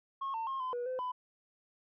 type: tone with pitch steps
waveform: sine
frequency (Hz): 1086 / 901 / 1072 / 1021 / 485.1 / 512 / 1001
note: C#6 / A5 / C6 / C6 / B4 / C5 / B5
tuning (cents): -36 / +41 / +42 / -43 / -31 / -38 / +23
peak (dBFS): -32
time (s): 0.21-1.12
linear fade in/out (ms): 10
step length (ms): 130
effects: tanh soft clip ceiling -32 dBFS